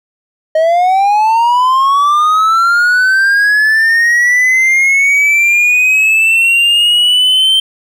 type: linear sweep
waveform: triangle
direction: up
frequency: 622.3 to 3132 Hz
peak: -5 dBFS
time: 0.55-7.6 s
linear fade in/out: 5 ms
effects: none